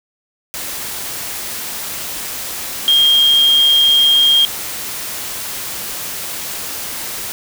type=tone in noise; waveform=sine; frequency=3223 Hz; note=G7; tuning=47 cents sharp; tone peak=-8 dBFS; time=2.88-4.45 s; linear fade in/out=0 ms; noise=white; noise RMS=-25 dBFS; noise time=0.54-7.32 s; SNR=+14 dB; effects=none